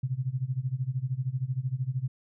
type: tone with tremolo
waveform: sine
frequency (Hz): 129.2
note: C3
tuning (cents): -21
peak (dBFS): -24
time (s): 0.03-2.08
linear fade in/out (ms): 5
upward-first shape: sine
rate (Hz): 13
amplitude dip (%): 90
effects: none

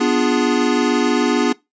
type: chord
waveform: square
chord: B diminished seventh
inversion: none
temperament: equal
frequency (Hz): 246.9 / 293.7 / 349.2 / 415.3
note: B3 / D4 / F4 / Ab4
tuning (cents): 0 / 0 / 0 / 0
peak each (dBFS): -19 / -20 / -22 / -22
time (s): 0-1.53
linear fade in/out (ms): 10
effects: noise-tail reverb RT60 0.2 s tail -21 dB re dry + resampled to 16000 Hz

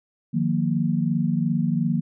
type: chord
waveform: sine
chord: Eb suspended second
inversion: none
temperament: equal with one note detuned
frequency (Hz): 155.56 / 178.39 / 233.1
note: Eb3 / F3 / Bb3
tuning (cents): 0 / +37 / 0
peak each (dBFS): -24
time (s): 0.33-2.01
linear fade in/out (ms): 20
effects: none

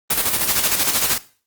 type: noise with tremolo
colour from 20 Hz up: white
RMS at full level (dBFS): -17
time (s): 0.1-1.18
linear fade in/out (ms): 5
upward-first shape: square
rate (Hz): 13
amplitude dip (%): 50
effects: noise-tail reverb RT60 0.4 s tail -17 dB re dry + Opus 24 kbps

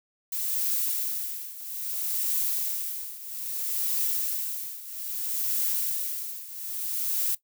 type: noise with tremolo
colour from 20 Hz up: violet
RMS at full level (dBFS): -26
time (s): 0.32-7.35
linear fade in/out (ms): 5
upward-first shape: triangle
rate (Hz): 0.61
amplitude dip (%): 85
effects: noise-tail reverb RT60 0.1 s tail -17 dB re dry

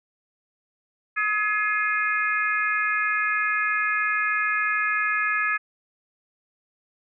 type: harmonic tone with a mistuned harmonic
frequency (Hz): 423.1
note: G#4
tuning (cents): +32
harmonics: 3 / 4 / 5 / 6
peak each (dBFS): -27 / -24 / -29 / -29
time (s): 1.16-5.58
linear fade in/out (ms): 20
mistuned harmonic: 6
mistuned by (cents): -39
effects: none

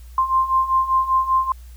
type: beating tone pair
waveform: sine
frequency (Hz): 1046.5 / 1051.6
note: C6 / C6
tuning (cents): 0 / +8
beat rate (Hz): 5.1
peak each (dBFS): -21 / -17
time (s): 0.18-1.52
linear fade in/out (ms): 2
effects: added 60 Hz sine -37 dBFS peak until 1.76 s + white hiss -54 dBFS RMS until 1.76 s

